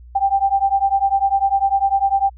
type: beating tone pair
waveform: sine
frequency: 782 / 792 Hz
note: G5 / G5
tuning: -4 / +18 cents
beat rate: 10 Hz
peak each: -17 dBFS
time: 0.15-2.3 s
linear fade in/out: 10 ms
effects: added 60 Hz sine -38 dBFS peak until 2.37 s